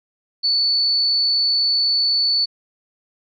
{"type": "tone", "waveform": "sine", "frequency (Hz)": 4468, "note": "C#8", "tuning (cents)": 13, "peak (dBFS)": -15, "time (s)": [0.43, 2.46], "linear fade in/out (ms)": 20, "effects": []}